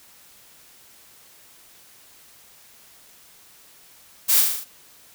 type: noise with echo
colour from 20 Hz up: blue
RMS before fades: -18 dBFS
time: 4.28-4.42 s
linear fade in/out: 20 ms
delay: 38 ms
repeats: 6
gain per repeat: -3 dB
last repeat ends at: 4.648 s
effects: white hiss -51 dBFS RMS until 5.14 s